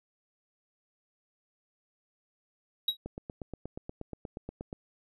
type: tone with exponential decay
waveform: triangle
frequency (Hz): 3830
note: A#7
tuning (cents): +46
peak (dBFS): -20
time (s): 2.88-2.97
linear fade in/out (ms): 5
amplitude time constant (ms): 19
type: click train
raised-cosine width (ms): 2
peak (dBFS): -25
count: 15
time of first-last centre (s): 3.06-4.729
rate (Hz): 8.39
effects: resampled to 32000 Hz